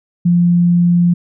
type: tone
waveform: sine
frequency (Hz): 174.1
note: F3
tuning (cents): -5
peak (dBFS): -8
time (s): 0.25-1.14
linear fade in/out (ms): 10
effects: none